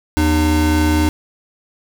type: tone pair together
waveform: square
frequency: 79.9 / 303.3 Hz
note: D#2 / D#4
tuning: +47 / -44 cents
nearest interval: octave + major seventh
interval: 2309 cents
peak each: -16 dBFS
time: 0.17-1.09 s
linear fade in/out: 0 ms
effects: none